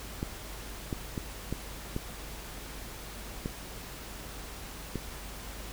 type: clicks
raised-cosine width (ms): 3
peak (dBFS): -19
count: 7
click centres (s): 0.229 / 0.928 / 1.178 / 1.526 / 1.964 / 3.459 / 4.957
effects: added 50 Hz sine -45 dBFS peak until 5.72 s + pink hiss -44 dBFS RMS until 5.72 s